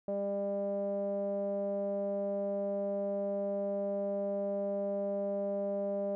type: tone with low-pass filter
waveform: sawtooth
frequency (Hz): 200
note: G3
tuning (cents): +35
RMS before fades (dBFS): -34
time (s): 0.08-6.15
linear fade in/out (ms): 0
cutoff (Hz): 600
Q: 7.2
effects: none